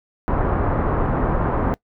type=low-pass noise; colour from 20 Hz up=pink; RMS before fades=-20 dBFS; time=0.28-1.74 s; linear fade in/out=0 ms; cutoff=1300 Hz; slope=24 dB/octave; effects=noise-tail reverb RT60 0.1 s tail -22 dB re dry